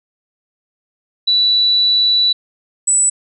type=tone pair in turn; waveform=sine; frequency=3951 / 7929 Hz; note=B7 / B8; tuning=0 / +6 cents; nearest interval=octave; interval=1206 cents; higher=second; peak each=-10 dBFS; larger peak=neither; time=1.27-2.33 / 2.87-3.1 s; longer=first; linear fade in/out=10 ms; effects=none